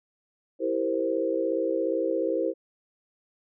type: chord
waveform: sine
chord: C dominant seventh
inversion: first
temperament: equal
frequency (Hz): 329.6 / 392 / 466.2 / 523.3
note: E4 / G4 / Bb4 / C5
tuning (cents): 0 / 0 / 0 / 0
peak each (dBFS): -29 / -31 / -30 / -28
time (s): 0.59-2.54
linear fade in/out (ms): 50
effects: none